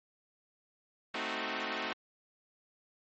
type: chord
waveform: 5% pulse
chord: A diminished seventh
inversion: none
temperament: equal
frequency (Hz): 220 / 261.6 / 311.1 / 370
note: A3 / C4 / Eb4 / Gb4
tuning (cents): 0 / 0 / 0 / 0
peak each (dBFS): -28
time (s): 1.14-1.93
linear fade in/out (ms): 5
effects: low-pass 4000 Hz 12 dB/octave + MP3 32 kbps